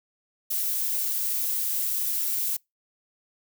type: noise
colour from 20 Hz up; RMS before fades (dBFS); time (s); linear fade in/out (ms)
violet; -27; 0.5-2.57; 10
effects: noise-tail reverb RT60 0.2 s tail -26 dB re dry